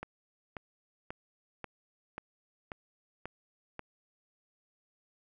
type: click train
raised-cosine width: 0.5 ms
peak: -24 dBFS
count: 8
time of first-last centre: 0.03-3.793 s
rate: 1.86 Hz
effects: none